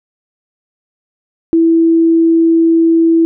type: tone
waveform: sine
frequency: 329.6 Hz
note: E4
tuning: in tune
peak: -6 dBFS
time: 1.53-3.25 s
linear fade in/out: 0 ms
effects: none